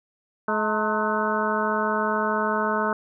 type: harmonic tone with a mistuned harmonic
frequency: 213.7 Hz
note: G#3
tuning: 50 cents sharp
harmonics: 1 / 2 / 3 / 4 / 5 / 6 / 7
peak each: -29 / -29 / -29 / -29 / -29 / -29 / -29 dBFS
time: 0.48-2.93 s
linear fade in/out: 2 ms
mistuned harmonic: 4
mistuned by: +85 cents
effects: none